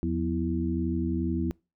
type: harmonic tone with a mistuned harmonic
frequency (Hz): 82.41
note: E2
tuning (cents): 0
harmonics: 1 / 2 / 3 / 4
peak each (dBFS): -31 / -31 / -31 / -31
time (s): 0.03-1.51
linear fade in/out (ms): 0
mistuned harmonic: 2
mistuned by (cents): +110
effects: noise-tail reverb RT60 0.3 s tail -26 dB re dry